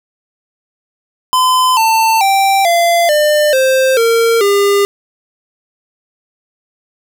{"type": "tone with pitch steps", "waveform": "square", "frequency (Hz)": [1020, 893.1, 782, 684.7, 599.5, 524.9, 459.6, 402.5], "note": ["C6", "A5", "G5", "F5", "D5", "C5", "A#4", "G4"], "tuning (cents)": [-44, 26, -4, -34, 36, 5, -25, 46], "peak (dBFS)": -9, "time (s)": [1.33, 4.85], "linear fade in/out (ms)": 0, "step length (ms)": 440, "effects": []}